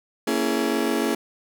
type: chord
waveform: 35% pulse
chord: A# half-diminished seventh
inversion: none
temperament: just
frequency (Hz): 233.1 / 279.7 / 335.6 / 419.5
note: A#3 / C#4 / E4 / G#4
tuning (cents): 0 / +16 / +31 / +17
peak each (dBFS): -25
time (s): 0.27-1.15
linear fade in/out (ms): 5
effects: none